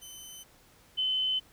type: tone pair in turn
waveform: 15% pulse / sine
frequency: 3045 / 3045 Hz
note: F#7 / F#7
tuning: +49 / +49 cents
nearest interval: unison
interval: 0 cents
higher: neither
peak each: -37 / -26 dBFS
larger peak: second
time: 0.01-0.44 / 0.97-1.4 s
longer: neither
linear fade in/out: 20 ms
effects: pink hiss -60 dBFS RMS until 1.52 s